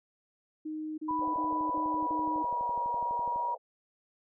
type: tone bursts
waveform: sine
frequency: 310 Hz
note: D#4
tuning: 6 cents flat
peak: -34 dBFS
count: 5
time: 0.65-2.432 s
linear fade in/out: 10 ms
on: 330 ms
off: 33 ms
type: tone with pitch glide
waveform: sine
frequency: 987.8 to 956.4 Hz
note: B5 to A#5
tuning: 0 to +44 cents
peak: -29 dBFS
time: 1.08-3.55 s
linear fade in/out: 10 ms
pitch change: -56 cents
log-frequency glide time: 1.79-2.83 s
type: click train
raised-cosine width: 2 ms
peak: -35 dBFS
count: 28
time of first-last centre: 1.11-3.36 s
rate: 12 Hz
type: band-pass noise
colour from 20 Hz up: pink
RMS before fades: -44 dBFS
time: 1.2-3.58 s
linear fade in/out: 20 ms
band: 460 to 850 Hz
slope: 96 dB/octave
effects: none